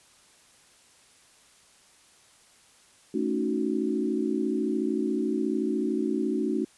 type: chord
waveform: sine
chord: D# half-diminished seventh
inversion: second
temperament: equal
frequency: 220 / 277.2 / 311.1 / 370 Hz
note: A3 / C#4 / D#4 / F#4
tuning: 0 / 0 / 0 / 0 cents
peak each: -30 dBFS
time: 3.14-6.65 s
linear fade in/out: 5 ms
effects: white hiss -58 dBFS RMS until 6.77 s + resampled to 24000 Hz